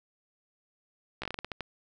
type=slowing click train; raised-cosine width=0.3 ms; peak=-19 dBFS; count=10; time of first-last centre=1.22-1.607 s; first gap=15 ms; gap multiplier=1.25; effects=none